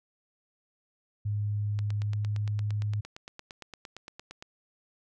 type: tone with pitch glide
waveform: sine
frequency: 103.83 to 104.61 Hz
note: G#2 to G#2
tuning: 0 to +13 cents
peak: -27 dBFS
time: 1.25-3.01 s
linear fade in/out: 10 ms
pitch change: +13 cents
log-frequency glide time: 2.06-2.14 s
type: click train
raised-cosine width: 0.2 ms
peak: -25 dBFS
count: 24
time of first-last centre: 1.79-4.425 s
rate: 8.73 Hz
effects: none